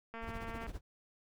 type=click train; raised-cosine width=0.5 ms; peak=-31 dBFS; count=121; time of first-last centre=0.14-0.666 s; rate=228 Hz
type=noise with tremolo; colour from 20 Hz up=brown; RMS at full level=-41 dBFS; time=0.21-0.81 s; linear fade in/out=50 ms; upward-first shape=sine; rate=15 Hz; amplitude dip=80%
effects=none